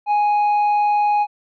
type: tone with tanh clipping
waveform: sine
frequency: 830.6 Hz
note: G#5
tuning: in tune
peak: -15 dBFS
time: 0.06-1.27 s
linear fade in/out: 50 ms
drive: 4 dB
effects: none